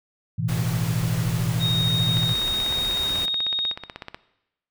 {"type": "chord", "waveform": "sine", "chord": "A suspended second", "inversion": "none", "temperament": "equal", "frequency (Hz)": [110, 123.47, 164.81], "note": ["A2", "B2", "E3"], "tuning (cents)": [0, 0, 0], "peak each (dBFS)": -26, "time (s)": [0.38, 2.34], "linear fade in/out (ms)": 10}
{"type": "noise", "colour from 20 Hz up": "pink", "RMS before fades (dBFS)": -33, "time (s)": [0.48, 3.26], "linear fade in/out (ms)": 10}
{"type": "tone", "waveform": "sine", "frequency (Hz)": 3729, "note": "A#7", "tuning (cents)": 0, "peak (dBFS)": -21, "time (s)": [1.59, 3.75], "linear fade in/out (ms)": 50}
{"type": "click train", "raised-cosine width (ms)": 0.3, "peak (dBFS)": -17, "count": 33, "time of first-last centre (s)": [2.17, 4.145], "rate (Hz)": 16.2}
{"effects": ["noise-tail reverb RT60 0.9 s tail -17 dB re dry"]}